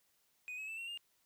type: tone with pitch steps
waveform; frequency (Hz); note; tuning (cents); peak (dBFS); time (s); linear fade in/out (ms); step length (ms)
triangle; 2489 / 2566 / 2646 / 2728 / 2813; D#7 / E7 / E7 / F7 / F7; 0 / -47 / +6 / -41 / +12; -40; 0.48-0.975; 0; 99
effects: white hiss -75 dBFS RMS until 1.25 s